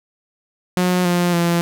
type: tone with pitch steps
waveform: sawtooth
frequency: 180.7 / 175.86 / 171.15 Hz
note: F#3 / F3 / F3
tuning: -41 / +12 / -35 cents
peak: -11 dBFS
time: 0.77-1.61 s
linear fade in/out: 0 ms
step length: 280 ms
effects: none